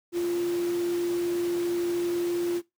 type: tone in noise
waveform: sine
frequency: 347.4 Hz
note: F4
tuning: 9 cents flat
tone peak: -24 dBFS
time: 0.12-2.62 s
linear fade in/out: 50 ms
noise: pink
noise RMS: -40 dBFS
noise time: 0.12-2.62 s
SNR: +13 dB
effects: noise-tail reverb RT60 0.2 s tail -20 dB re dry + high-pass 150 Hz 12 dB/octave